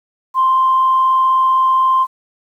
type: tone with frequency modulation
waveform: sine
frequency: 1046.5 Hz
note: C6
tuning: in tune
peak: -9 dBFS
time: 0.34-2.07 s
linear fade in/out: 50 ms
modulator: 36 Hz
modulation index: 0.24
effects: tanh soft clip ceiling -5 dBFS + 8-bit